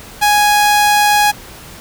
sawtooth tone, 830.6 Hz, G#5, in tune, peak -5 dBFS, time 0.21-1.32 s, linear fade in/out 20 ms, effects pink hiss -35 dBFS RMS until 1.8 s

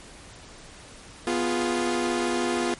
sawtooth chord, F diminished, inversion second, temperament equal, 246.9 / 349.2 / 415.3 Hz, Cb4 / F4 / Ab4, 0 / 0 / 0 cents, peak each -24 / -22 / -28 dBFS, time 1.27-2.74 s, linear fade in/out 2 ms, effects pink hiss -46 dBFS RMS until 2.79 s + MP3 48 kbps

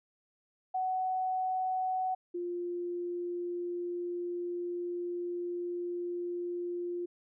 sine tone pair in turn, 747 / 350.6 Hz, F#5 / F4, +16 / +7 cents, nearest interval octave + minor second, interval 1309 cents, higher first, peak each -29 / -33 dBFS, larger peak first, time 0.74-2.15 / 2.34-7.06 s, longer second, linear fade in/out 10 ms, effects none

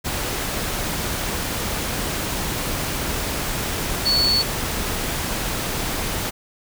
sine tone in noise, 4435 Hz, C#8, in tune, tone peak -16 dBFS, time 4.05-4.43 s, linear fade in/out 20 ms, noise pink, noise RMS -25 dBFS, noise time 0.04-6.31 s, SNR +6 dB, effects none

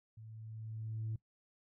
sine tone with level ramp, 110.4 Hz, A2, 6 cents sharp, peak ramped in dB -50 to -34 dBFS, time 0.17-1.16 s, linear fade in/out 5 ms, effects noise-tail reverb RT60 0.1 s tail -21 dB re dry + tanh soft clip ceiling -33 dBFS

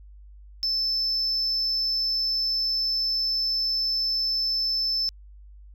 sine tone, 5274 Hz, E8, in tune, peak -21 dBFS, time 0.63-5.09 s, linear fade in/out 0 ms, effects tanh soft clip ceiling -20 dBFS + added 50 Hz sine -44 dBFS peak until 5.74 s

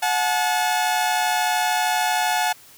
sawtooth tone pair together, 728 / 861 Hz, F#5 / A5, -28 / -38 cents, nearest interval minor third, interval 290 cents, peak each -18 dBFS, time 0.02-2.53 s, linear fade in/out 10 ms, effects white hiss -48 dBFS RMS until 2.77 s

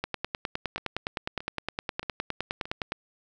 two click trains, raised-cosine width 0.3 ms, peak -13 / -23 dBFS, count 29 / 4, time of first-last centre 0.04-2.921 / 0.78-2.655 s, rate 9.72 / 1.6 Hz, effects none

